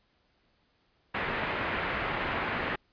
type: low-pass noise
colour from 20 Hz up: white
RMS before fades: -32 dBFS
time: 1.14-2.76 s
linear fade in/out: 10 ms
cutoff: 2300 Hz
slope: 24 dB/octave
effects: pink hiss -70 dBFS RMS until 2.92 s + resampled to 11025 Hz